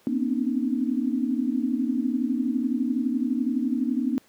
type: tone cluster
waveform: sine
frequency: 235.9 / 255.6 / 267.6 / 305.3 Hz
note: A#3 / C4 / C4 / D#4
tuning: +21 / -40 / +39 / -33 cents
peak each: -26 / -28 / -27 / -30 dBFS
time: 0.07-4.18 s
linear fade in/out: 0 ms
effects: pink hiss -59 dBFS RMS until 4.28 s + high-pass 150 Hz 12 dB/octave